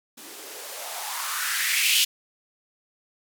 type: noise with band-pass filter sweep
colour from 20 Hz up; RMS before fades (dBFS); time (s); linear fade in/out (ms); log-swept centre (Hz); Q
violet; -27; 0.17-2.05; 10; 260 to 3200; 3.6
effects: none